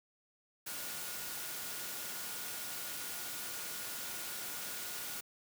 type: tone in noise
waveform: sine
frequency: 1441 Hz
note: F#6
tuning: 46 cents flat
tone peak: -53 dBFS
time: 0.66-5.21 s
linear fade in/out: 10 ms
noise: white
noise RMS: -42 dBFS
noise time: 0.66-5.21 s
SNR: -14 dB
effects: high-pass 100 Hz 12 dB/octave